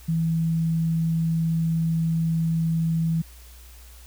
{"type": "tone", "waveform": "sine", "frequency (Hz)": 163.5, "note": "E3", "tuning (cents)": -14, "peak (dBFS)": -20, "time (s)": [0.08, 3.22], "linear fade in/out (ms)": 10, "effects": ["added 60 Hz sine -44 dBFS peak until 4.06 s", "white hiss -51 dBFS RMS until 4.06 s"]}